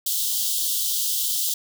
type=high-pass noise; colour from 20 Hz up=white; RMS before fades=-24 dBFS; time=0.06-1.54 s; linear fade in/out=5 ms; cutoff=3000 Hz; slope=96 dB/octave; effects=none